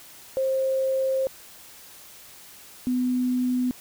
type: tone pair in turn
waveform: sine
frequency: 530 / 250.7 Hz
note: C5 / B3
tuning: +22 / +26 cents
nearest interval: octave + minor second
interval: 1296 cents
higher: first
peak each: -21 dBFS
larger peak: neither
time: 0.37-1.27 / 2.87-3.71 s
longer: first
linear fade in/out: 0 ms
effects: white hiss -47 dBFS RMS until 3.8 s